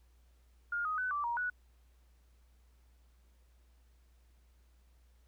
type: tone with pitch steps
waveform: sine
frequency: 1416 / 1252 / 1503 / 1166 / 945 / 1473 Hz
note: F6 / D#6 / F#6 / D6 / A#5 / F#6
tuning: +23 / +10 / +27 / -13 / +23 / -8 cents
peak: -32 dBFS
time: 0.72-1.5 s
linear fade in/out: 5 ms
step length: 130 ms
effects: added 60 Hz sine -62 dBFS peak until 5.27 s + pink hiss -75 dBFS RMS until 5.27 s